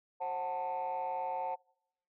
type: chord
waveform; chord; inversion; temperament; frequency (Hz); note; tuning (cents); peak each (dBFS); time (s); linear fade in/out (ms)
sine; F# diminished; second; just; 532.8 / 740 / 888; C5 / F#5 / A5; +31 / 0 / +16; -39 / -36 / -35; 0.2-1.56; 20
effects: noise-tail reverb RT60 0.8 s tail -26 dB re dry + tanh soft clip ceiling -29 dBFS